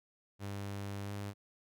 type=tone with pitch glide; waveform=sawtooth; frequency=100 to 101.28 Hz; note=G2 to G#2; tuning=+35 to -43 cents; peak=-35 dBFS; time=0.39-1.34 s; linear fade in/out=50 ms; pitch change=+22 cents; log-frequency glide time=1.04-1.12 s; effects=none